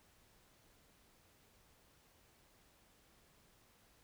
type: silence
effects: pink hiss -69 dBFS RMS until 4.03 s